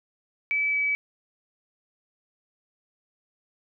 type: tone pair in turn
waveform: sine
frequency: 2300 / 2288 Hz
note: D7 / D7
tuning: -37 / -46 cents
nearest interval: unison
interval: 9 cents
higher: first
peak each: -22 dBFS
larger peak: neither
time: 0.51-0.73 / 0.73-0.95 s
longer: neither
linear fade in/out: 0 ms
effects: none